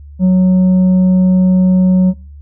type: tone with tanh clipping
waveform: sine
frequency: 184.6 Hz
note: F#3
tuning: 4 cents flat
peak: -7 dBFS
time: 0.19-2.14 s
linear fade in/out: 50 ms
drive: 4 dB
effects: noise-tail reverb RT60 0.4 s tail -26 dB re dry + added 72 Hz sine -31 dBFS peak until 2.41 s